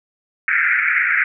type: band-pass noise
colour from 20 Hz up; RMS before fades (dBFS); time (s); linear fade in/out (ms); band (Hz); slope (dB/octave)
white; -17; 0.48-1.24; 2; 1400 to 2300; 96
effects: none